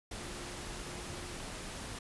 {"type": "tone in noise", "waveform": "sine", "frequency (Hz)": 354.2, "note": "F4", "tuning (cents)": 24, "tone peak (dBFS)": -51, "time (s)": [0.2, 1.36], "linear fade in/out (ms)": 5, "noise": "pink", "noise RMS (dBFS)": -43, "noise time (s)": [0.11, 1.99], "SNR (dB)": -11, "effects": ["resampled to 24000 Hz"]}